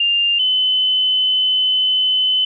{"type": "tone pair in turn", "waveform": "sine", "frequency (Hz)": [2800, 3031], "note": ["F7", "F#7"], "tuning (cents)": [4, 41], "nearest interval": "minor second", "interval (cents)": 137, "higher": "second", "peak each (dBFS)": -13, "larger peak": "neither", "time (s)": [[0, 0.39], [0.39, 2.45]], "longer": "second", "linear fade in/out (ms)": 5, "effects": []}